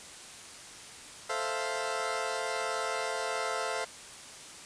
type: chord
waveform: 20% pulse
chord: F major seventh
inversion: first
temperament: equal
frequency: 440 / 523.3 / 659.3 / 698.5 Hz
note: A4 / C5 / E5 / F5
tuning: 0 / 0 / 0 / 0 cents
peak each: -32 dBFS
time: 1.29-3.85 s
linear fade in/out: 10 ms
effects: white hiss -47 dBFS RMS until 4.65 s + resampled to 22050 Hz